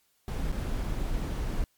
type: noise with dropouts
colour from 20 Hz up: brown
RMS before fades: -30 dBFS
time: 0.28-1.64 s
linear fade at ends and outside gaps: 1 ms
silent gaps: 0.519-0.524 s
effects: white hiss -70 dBFS RMS until 1.77 s + MP3 96 kbps